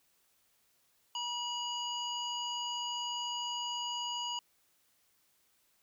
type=harmonic tone with a mistuned harmonic; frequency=961 Hz; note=B5; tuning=48 cents flat; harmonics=1 / 3 / 5 / 7; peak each=-39 / -37 / -46 / -46 dBFS; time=1.15-4.39 s; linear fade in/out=2 ms; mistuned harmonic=3; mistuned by=+17 cents; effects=white hiss -72 dBFS RMS until 5.82 s